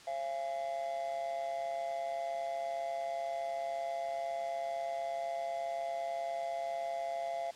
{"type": "tone with amplitude modulation", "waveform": "triangle", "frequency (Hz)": 682, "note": "F5", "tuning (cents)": -41, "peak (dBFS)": -29, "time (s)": [0.07, 7.51], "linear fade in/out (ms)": 5, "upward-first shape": "sine", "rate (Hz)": 142, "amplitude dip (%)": 75, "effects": ["white hiss -54 dBFS RMS until 7.55 s", "low-pass 6000 Hz 12 dB/octave"]}